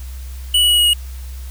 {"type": "tone with pitch steps", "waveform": "square", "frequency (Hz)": [2950, 2933, 2916, 2899, 2883], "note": ["F#7", "F#7", "F#7", "F#7", "F#7"], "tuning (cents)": [-6, -16, -26, -36, -46], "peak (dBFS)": -11, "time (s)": [0.54, 0.935], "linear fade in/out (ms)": 5, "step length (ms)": 79, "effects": ["added 64 Hz sine -27 dBFS peak until 1.5 s", "white hiss -43 dBFS RMS until 1.5 s"]}